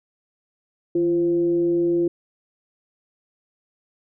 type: tone with frequency modulation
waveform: sine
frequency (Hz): 343.4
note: F4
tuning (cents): -29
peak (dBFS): -17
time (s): 0.95-2.08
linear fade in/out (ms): 5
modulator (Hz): 181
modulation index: 0.31
effects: none